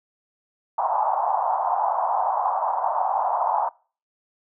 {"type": "band-pass noise", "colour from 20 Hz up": "white", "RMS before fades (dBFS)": -23, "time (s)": [0.78, 3.69], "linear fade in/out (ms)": 5, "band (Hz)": [710, 980], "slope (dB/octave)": 48, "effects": ["noise-tail reverb RT60 0.4 s tail -25 dB re dry"]}